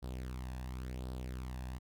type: tone with flanger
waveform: sawtooth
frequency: 63.3 Hz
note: B1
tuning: 43 cents sharp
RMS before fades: -42 dBFS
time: 0.02-1.79 s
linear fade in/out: 20 ms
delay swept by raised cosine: 0.22 to 1.16 ms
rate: 0.93 Hz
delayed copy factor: +0.6
effects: none

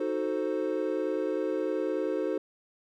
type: chord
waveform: triangle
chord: D# diminished seventh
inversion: none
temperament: equal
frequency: 311.1 / 370 / 440 / 523.3 Hz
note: D#4 / F#4 / A4 / C5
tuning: 0 / 0 / 0 / 0 cents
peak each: -31 dBFS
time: 0-2.38 s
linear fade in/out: 5 ms
effects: none

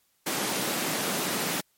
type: high-pass noise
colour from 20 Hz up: pink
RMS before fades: -29 dBFS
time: 0.26-1.61 s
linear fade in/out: 10 ms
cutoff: 170 Hz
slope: 24 dB/octave
effects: white hiss -69 dBFS RMS until 1.77 s + MP3 64 kbps

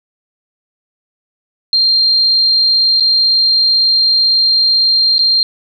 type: tone with dropouts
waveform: sine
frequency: 4186 Hz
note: C8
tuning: in tune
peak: -8 dBFS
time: 1.73-5.43 s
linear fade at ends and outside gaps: 1 ms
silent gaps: 2.999-3.006 / 5.182-5.191 s
effects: none

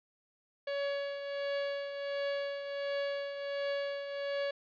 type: tone with tremolo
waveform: 45% pulse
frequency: 563 Hz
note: C#5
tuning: 27 cents sharp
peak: -31 dBFS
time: 0.67-4.51 s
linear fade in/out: 5 ms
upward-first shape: triangle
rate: 1.4 Hz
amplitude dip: 60%
effects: resampled to 11025 Hz + 11-bit

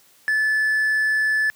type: tone with hard clipping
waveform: triangle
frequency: 1737 Hz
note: A6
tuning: 23 cents flat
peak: -18 dBFS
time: 0.28-1.5 s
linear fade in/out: 0 ms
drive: 5 dB
effects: white hiss -55 dBFS RMS until 1.55 s + high-pass 80 Hz 12 dB/octave

